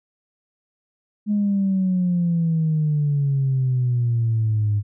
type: exponential sweep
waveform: sine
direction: down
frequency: 210.6 to 102.1 Hz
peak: -16 dBFS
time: 1.26-4.83 s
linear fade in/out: 50 ms
effects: tanh soft clip ceiling -13 dBFS